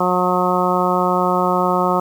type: harmonic tone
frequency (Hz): 180.9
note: F#3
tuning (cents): -39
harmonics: 1 / 2 / 3 / 4 / 5 / 6 / 7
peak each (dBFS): -22 / -22 / -22 / -22 / -22 / -22 / -22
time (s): 0-2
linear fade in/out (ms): 5
effects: 7-bit